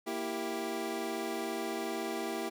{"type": "chord", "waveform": "25% pulse", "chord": "E diminished", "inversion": "second", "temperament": "equal", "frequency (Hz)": [233.1, 329.6, 392], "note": ["Bb3", "E4", "G4"], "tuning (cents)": [0, 0, 0], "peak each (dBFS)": [-37, -34, -34], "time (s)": [0.06, 2.5], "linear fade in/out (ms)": 20, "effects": []}